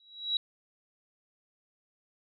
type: tone with exponential growth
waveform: sine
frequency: 3883 Hz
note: B7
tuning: 30 cents flat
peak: -23 dBFS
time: 0-0.37 s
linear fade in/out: 2 ms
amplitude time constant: 80 ms
effects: none